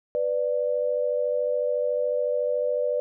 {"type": "tone pair together", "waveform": "sine", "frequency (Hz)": [496.1, 590], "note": ["B4", "D5"], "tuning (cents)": [8, 8], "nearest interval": "minor third", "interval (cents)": 300, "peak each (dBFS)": -25, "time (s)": [0.15, 3], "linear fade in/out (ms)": 0, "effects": []}